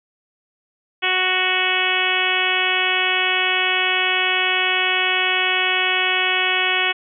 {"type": "harmonic tone", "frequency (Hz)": 370, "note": "F#4", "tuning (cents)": 0, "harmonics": [1, 2, 3, 4, 5, 6, 7, 8, 9], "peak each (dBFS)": [-29, -27, -28, -26, -25, -23, -23, -24, -27], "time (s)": [1.02, 6.93], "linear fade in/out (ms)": 20, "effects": []}